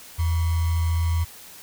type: tone with sample-and-hold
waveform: sine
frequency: 83.1 Hz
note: E2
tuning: 15 cents sharp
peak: -19 dBFS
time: 0.18-1.25 s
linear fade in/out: 20 ms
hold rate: 1050 Hz
effects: white hiss -44 dBFS RMS until 1.62 s